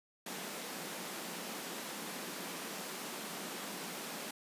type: high-pass noise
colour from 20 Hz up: pink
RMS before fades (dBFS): -43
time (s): 0.26-4.31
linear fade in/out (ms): 5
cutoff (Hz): 170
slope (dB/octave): 48
effects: resampled to 32000 Hz

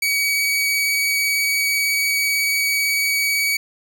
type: tone with vibrato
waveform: sawtooth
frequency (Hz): 2265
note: C#7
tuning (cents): +37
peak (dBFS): -14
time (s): 0.02-3.57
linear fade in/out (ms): 5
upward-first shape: sine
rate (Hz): 18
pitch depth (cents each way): 11
effects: none

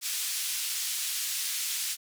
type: band-pass noise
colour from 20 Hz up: white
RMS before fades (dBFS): -32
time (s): 0.01-1.97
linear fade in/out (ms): 50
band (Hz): 2600 to 11000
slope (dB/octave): 12
effects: none

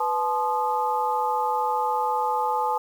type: tone cluster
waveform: sine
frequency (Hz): 495.3 / 862 / 1047 / 1228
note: B4 / A5 / C6 / D#6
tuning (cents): +5 / -36 / +1 / -23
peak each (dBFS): -30 / -23 / -32 / -30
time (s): 0-2.78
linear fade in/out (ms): 5
effects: 8-bit

